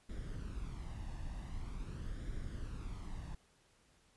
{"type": "noise with flanger", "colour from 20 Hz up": "brown", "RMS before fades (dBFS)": -43, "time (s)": [0.09, 3.35], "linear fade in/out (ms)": 5, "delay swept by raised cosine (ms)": [0.56, 1.12], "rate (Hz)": 0.45, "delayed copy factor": 0.6, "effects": ["pink hiss -70 dBFS RMS until 4.16 s", "resampled to 24000 Hz"]}